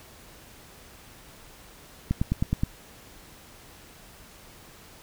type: click train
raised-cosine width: 5 ms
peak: -11 dBFS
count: 6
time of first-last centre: 2.11-2.635 s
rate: 9.53 Hz
effects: pink hiss -50 dBFS RMS until 5.02 s